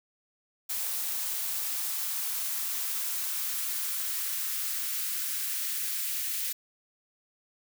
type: noise with high-pass filter sweep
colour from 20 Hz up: blue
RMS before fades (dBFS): -32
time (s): 0.69-6.53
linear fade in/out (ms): 10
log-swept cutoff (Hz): 660 to 1900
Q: 1.4
effects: none